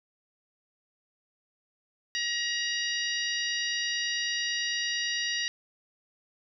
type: harmonic tone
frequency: 949 Hz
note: A#5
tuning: 31 cents sharp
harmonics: 2 / 3 / 4 / 5 / 6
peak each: -32 / -34 / -35 / -36 / -37 dBFS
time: 2.15-5.48 s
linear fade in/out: 0 ms
effects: none